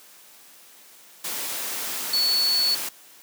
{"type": "tone in noise", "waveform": "sine", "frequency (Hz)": 4427, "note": "C#8", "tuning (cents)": -3, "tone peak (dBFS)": -19, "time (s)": [2.13, 2.75], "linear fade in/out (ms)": 5, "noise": "white", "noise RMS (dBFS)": -30, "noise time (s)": [1.24, 2.89], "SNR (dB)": 8, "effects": ["white hiss -50 dBFS RMS until 3.22 s", "high-pass 200 Hz 12 dB/octave"]}